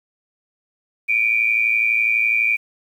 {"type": "tone pair together", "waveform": "sine", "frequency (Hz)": [2315, 2427], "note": ["D7", "D#7"], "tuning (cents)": [-25, -44], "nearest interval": "minor second", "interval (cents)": 81, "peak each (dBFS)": -18, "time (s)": [1.08, 2.57], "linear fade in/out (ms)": 20, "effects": ["8-bit"]}